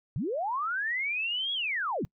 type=linear two-way sweep; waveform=sine; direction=up then down; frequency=102.6 to 3361 to 102.6 Hz; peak=-28 dBFS; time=0.16-2.05 s; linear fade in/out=0 ms; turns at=1.53 s; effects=noise-tail reverb RT60 0.1 s tail -25 dB re dry